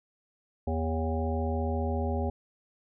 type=harmonic tone with a mistuned harmonic; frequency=80.5 Hz; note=E2; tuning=41 cents flat; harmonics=1 / 3 / 5 / 7 / 9 / 10; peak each=-29 / -34 / -36 / -37 / -39 / -39 dBFS; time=0.67-2.3 s; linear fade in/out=5 ms; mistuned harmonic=7; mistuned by=-19 cents; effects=none